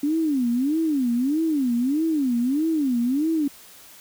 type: tone with vibrato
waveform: sine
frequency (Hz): 277.2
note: C#4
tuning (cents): 0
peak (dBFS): -19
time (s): 0.03-3.48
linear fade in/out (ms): 5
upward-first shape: sine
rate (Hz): 1.6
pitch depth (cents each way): 280
effects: white hiss -47 dBFS RMS until 4 s